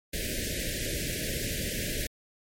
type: band-stop noise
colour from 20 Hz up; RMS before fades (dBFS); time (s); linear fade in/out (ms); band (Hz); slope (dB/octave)
pink; -32; 0.13-2.07; 5; 630 to 1600; 96
effects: MP3 64 kbps